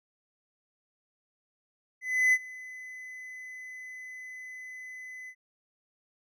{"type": "tone with ADSR envelope", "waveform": "triangle", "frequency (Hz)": 2017, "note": "B6", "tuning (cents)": 36, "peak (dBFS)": -17, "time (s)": [2.01, 5.35], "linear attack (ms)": 320, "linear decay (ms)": 49, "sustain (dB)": -22, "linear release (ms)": 66, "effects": []}